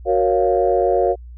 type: chord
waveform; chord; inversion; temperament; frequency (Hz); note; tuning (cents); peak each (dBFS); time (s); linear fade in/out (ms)
sine; Gb major seventh; none; equal; 370 / 466.2 / 554.4 / 698.5; Gb4 / Bb4 / Db5 / F5; 0 / 0 / 0 / 0; -19; 0.05-1.16; 50
effects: tanh soft clip ceiling -3 dBFS + added 60 Hz sine -34 dBFS peak until 1.37 s